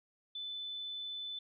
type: tone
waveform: sine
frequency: 3508 Hz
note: A7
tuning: 6 cents flat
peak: -39 dBFS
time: 0.35-1.39 s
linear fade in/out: 5 ms
effects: none